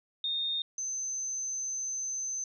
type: tone pair in turn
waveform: sine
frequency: 3671 / 6174 Hz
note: A#7 / G8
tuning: -27 / -27 cents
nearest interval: major sixth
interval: 900 cents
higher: second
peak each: -29 / -32 dBFS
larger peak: first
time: 0.24-0.62 / 0.78-2.44 s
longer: second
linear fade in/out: 2 ms
effects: none